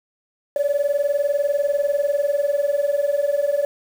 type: tone pair together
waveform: sine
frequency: 563 / 583.1 Hz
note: C#5 / D5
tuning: +27 / -13 cents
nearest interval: minor second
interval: 60 cents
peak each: -19 dBFS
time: 0.56-3.65 s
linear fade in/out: 2 ms
effects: tanh soft clip ceiling -13 dBFS + 7-bit